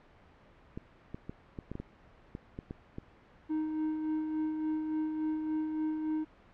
clicks, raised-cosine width 3 ms, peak -26 dBFS, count 11, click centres 0.775 / 1.145 / 1.295 / 1.588 / 1.716 / 1.754 / 1.8 / 2.351 / 2.589 / 2.709 / 2.984 s
triangle tone with tremolo, 311.1 Hz, D#4, in tune, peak -27 dBFS, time 3.49-6.25 s, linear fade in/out 20 ms, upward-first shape sine, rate 3.5 Hz, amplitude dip 40%
effects pink hiss -59 dBFS RMS until 6.53 s + low-pass 2000 Hz 12 dB/octave

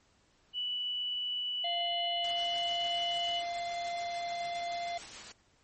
sine tone, 2960 Hz, F#7, in tune, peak -32 dBFS, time 0.53-3.43 s, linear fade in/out 50 ms
harmonic tone, 692 Hz, F5, 16 cents flat, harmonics 1 / 3 / 5 / 6, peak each -34 / -44 / -48 / -50 dBFS, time 1.64-4.98 s, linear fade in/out 5 ms
white noise with tremolo, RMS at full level -44 dBFS, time 2.24-5.32 s, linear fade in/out 5 ms, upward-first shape triangle, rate 6.9 Hz, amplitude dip 35%
effects pink hiss -68 dBFS RMS until 5.63 s + MP3 32 kbps

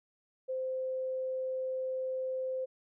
sine tone, 519 Hz, C5, 14 cents flat, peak -32 dBFS, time 0.48-2.66 s, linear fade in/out 20 ms, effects none

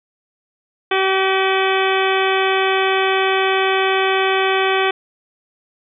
harmonic tone with a mistuned harmonic, 382.9 Hz, G4, 41 cents flat, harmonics 1 / 2 / 3 / 4 / 5 / 6 / 7 / 8 / 9, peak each -18 / -21 / -23 / -24 / -25 / -26 / -26 / -27 / -28 dBFS, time 0.91-4.91 s, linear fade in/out 5 ms, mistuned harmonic 7, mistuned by -81 cents, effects none

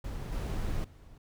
brown noise with level steps, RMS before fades -37 / -33 / -52 dBFS, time 0.04-1.18 s, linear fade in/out 5 ms, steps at 0.32 / 0.84 s, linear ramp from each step 5 ms, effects none

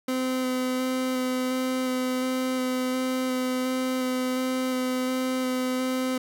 30% pulse tone with vibrato, 256.3 Hz, C4, 36 cents flat, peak -22 dBFS, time 0.08-6.18 s, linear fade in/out 5 ms, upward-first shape square, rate 1.4 Hz, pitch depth 9 cents each way, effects none

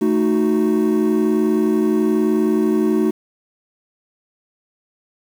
triangle chord, D# diminished, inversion second, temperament equal, 220 / 311.1 / 370 Hz, A3 / D#4 / F#4, 0 / 0 / 0 cents, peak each -16 dBFS, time 0.01-3.11 s, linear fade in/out 10 ms, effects tanh soft clip ceiling -6 dBFS + 7-bit

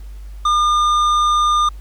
triangle tone with tanh clipping, 1208 Hz, D6, 48 cents sharp, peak -14 dBFS, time 0.45-1.69 s, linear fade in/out 5 ms, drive 14 dB, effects added 50 Hz sine -30 dBFS peak until 1.8 s + pink hiss -52 dBFS RMS until 1.8 s

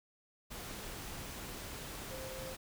sine tone in noise, 523.3 Hz, C5, in tune, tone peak -45 dBFS, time 2.1-2.55 s, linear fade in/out 20 ms, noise pink, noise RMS -45 dBFS, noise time 0.5-2.57 s, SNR -3 dB, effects none

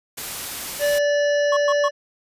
white noise, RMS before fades -30 dBFS, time 0.17-0.99 s, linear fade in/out 10 ms
harmonic tone, 581 Hz, D5, 19 cents flat, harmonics 1 / 3 / 5 / 7 / 9 / 10, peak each -17 / -26 / -34 / -40 / -38 / -38 dBFS, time 0.79-1.91 s, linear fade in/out 50 ms
triangle tone bursts, 1100 Hz, C#6, 14 cents flat, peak -18 dBFS, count 3, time 1.52-1.884 s, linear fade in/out 5 ms, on 48 ms, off 110 ms
effects resampled to 32000 Hz

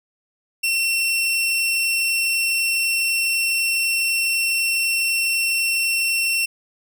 sawtooth tone, 2712 Hz, E7, 49 cents sharp, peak -15 dBFS, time 0.63-6.46 s, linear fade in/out 10 ms, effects none

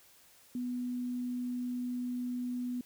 sine tone, 246.9 Hz, B3, in tune, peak -33 dBFS, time 0.55-2.81 s, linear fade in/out 2 ms, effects white hiss -61 dBFS RMS until 2.85 s

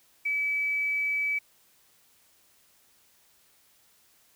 sine tone with quantisation, 2294 Hz, D7, 41 cents flat, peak -25 dBFS, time 0.25-1.39 s, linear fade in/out 10 ms, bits 9, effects white hiss -63 dBFS RMS until 4.35 s

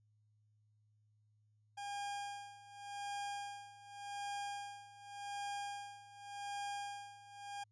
40% pulse tone with tremolo, 809 Hz, G#5, 46 cents flat, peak -39 dBFS, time 1.77-7.64 s, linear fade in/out 10 ms, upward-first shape sine, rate 0.87 Hz, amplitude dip 85%, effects added 106 Hz sine -70 dBFS peak until 7.71 s + resampled to 22050 Hz

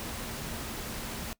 sine tone in noise, 228 Hz, A#3, 38 cents flat, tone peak -46 dBFS, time 0-1.33 s, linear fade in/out 0 ms, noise pink, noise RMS -38 dBFS, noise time 0-1.33 s, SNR -11 dB, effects noise-tail reverb RT60 0.1 s tail -21 dB re dry

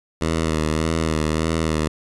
10% pulse tone with vibrato, 79.4 Hz, D#2, 36 cents sharp, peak -11 dBFS, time 0.21-1.88 s, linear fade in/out 5 ms, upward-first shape sine, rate 1.7 Hz, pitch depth 44 cents each way, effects resampled to 24000 Hz

